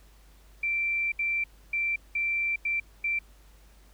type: tone bursts at uneven times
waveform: sine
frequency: 2348 Hz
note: D7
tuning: 1 cent flat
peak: -25 dBFS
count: 6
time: 0.63-1.12 / 1.19-1.44 / 1.73-1.96 / 2.15-2.56 / 2.65-2.8 / 3.04-3.19 s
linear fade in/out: 5 ms
effects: added 50 Hz sine -53 dBFS peak until 3.93 s + pink hiss -61 dBFS RMS until 3.93 s